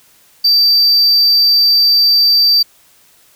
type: tone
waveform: triangle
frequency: 4657 Hz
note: D8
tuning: 15 cents flat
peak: -6 dBFS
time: 0.44-2.63 s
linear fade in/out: 10 ms
effects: white hiss -49 dBFS RMS until 3.35 s